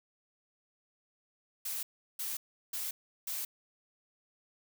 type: noise bursts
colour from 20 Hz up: blue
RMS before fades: -37 dBFS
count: 4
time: 1.65-3.45 s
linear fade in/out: 5 ms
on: 180 ms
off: 360 ms
effects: none